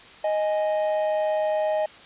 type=tone pair together; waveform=triangle; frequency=622.2 / 830.6 Hz; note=D#5 / G#5; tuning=0 / 0 cents; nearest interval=perfect fourth; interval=500 cents; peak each=-20 / -27 dBFS; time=0.24-1.86 s; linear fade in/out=5 ms; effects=white hiss -46 dBFS RMS until 2.05 s + resampled to 8000 Hz